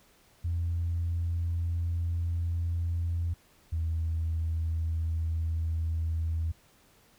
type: tone pair in turn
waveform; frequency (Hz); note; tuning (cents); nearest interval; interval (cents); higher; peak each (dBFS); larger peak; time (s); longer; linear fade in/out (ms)
sine; 84.9 / 81.39; F2 / E2; -48 / -21; minor second; 73; first; -26; neither; 0.44-3.34 / 3.72-6.52; first; 10
effects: tanh soft clip ceiling -23 dBFS + pink hiss -62 dBFS RMS until 7.18 s